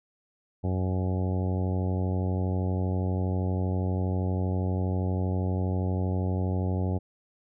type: harmonic tone with a mistuned harmonic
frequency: 92.5 Hz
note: F#2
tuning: in tune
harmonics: 1 / 2 / 3 / 4 / 5 / 6 / 7 / 8 / 9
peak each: -26 / -32 / -36 / -38 / -40 / -42 / -43 / -44 / -45 dBFS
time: 0.63-6.99 s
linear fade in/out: 20 ms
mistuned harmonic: 9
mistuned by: +18 cents
effects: none